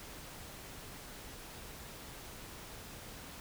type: silence
effects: pink hiss -49 dBFS RMS until 3.4 s